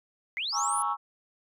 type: linear sweep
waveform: sine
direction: up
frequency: 1962 to 10640 Hz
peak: -29 dBFS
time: 0.37-0.82 s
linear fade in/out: 0 ms
type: chord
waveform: sine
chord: A# half-diminished seventh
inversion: third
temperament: equal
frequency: 830.6 / 932.3 / 1108.7 / 1318.5 Hz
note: G#5 / A#5 / C#6 / E6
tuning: 0 / 0 / 0 / 0 cents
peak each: -32 / -33 / -29 / -31 dBFS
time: 0.52-0.97 s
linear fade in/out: 50 ms
effects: tanh soft clip ceiling -18 dBFS